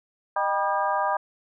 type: tone cluster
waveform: sine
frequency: 614 / 789 / 973 / 1211 / 1606 Hz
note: D#5 / G5 / B5 / D#6 / G6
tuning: -23 / +11 / -26 / -47 / +41 cents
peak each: -29 / -27 / -26 / -29 / -33 dBFS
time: 0.36-1.17 s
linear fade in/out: 5 ms
effects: none